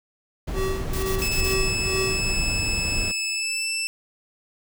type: noise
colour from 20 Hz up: brown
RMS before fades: -27 dBFS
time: 0.47-3.12 s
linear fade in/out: 10 ms
type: tone with tremolo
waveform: square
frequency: 382.2 Hz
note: G4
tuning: 44 cents flat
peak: -24 dBFS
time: 0.53-2.34 s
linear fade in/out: 50 ms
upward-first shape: triangle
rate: 2.2 Hz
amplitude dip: 100%
type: noise bursts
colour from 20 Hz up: white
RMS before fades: -34 dBFS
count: 5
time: 0.93-1.538 s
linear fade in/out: 5 ms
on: 100 ms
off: 27 ms
type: tone with pitch glide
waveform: 20% pulse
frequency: 2612 to 2655 Hz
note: E7 to E7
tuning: -17 to +12 cents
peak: -19 dBFS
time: 1.22-3.87 s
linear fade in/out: 0 ms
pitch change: +29 cents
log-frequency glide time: 3.28-3.7 s
effects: none